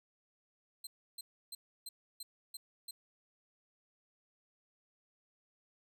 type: tone bursts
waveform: 20% pulse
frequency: 4123 Hz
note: C8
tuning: 26 cents flat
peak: -37 dBFS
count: 7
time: 0.84-2.91 s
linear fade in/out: 5 ms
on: 30 ms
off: 310 ms
effects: none